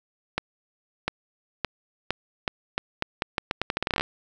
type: accelerating click train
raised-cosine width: 0.3 ms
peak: -8 dBFS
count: 21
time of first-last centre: 0.38-4.01 s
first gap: 700 ms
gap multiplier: 0.81
effects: none